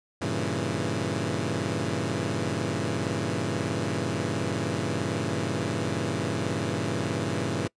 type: chord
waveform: 15% pulse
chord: G diminished seventh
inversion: none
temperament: equal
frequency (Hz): 98 / 116.54 / 138.59 / 164.81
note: G2 / Bb2 / Db3 / Fb3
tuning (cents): 0 / 0 / 0 / 0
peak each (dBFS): -26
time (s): 0.21-7.68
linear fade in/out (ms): 10
effects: noise-tail reverb RT60 0.1 s tail -24 dB re dry + resampled to 22050 Hz